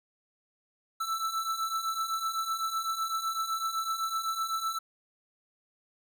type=beating tone pair; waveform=square; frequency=1318.5 / 1326.4 Hz; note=E6 / E6; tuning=0 / +10 cents; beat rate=7.9 Hz; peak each=-36 / -32 dBFS; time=1-4.79 s; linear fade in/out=10 ms; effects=none